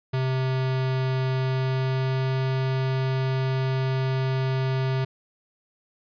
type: tone with pitch glide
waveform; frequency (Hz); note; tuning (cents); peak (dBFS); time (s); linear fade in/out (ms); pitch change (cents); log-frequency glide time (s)
square; 130.81 to 131.72; C3 to C3; 0 to +12; -23; 0.13-5.05; 10; +12; 1.31-2.38
effects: resampled to 11025 Hz